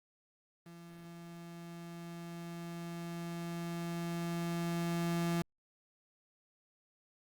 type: tone with level ramp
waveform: 35% pulse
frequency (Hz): 170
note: F3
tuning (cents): -46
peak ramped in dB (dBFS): -48 to -29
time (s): 0.66-5.42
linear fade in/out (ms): 2
effects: Opus 32 kbps